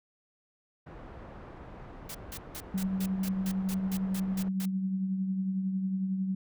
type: low-pass noise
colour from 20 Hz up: pink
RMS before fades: -46 dBFS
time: 0.86-4.49 s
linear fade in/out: 10 ms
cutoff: 1200 Hz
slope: 12 dB/octave
type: noise bursts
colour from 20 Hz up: white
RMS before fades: -41 dBFS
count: 12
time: 2.09-4.656 s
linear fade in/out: 5 ms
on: 58 ms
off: 170 ms
type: tone with tremolo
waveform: sine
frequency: 190 Hz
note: F#3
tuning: 46 cents sharp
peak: -26 dBFS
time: 2.74-6.35 s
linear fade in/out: 5 ms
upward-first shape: triangle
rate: 11 Hz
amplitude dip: 45%
effects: none